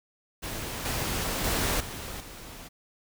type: noise with level steps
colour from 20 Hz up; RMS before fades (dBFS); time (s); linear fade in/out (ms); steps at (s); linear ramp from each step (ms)
pink; -35 / -30 / -27 / -38 / -44; 0.42-2.69; 20; 0.85 / 1.44 / 1.8 / 2.2; 5
effects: none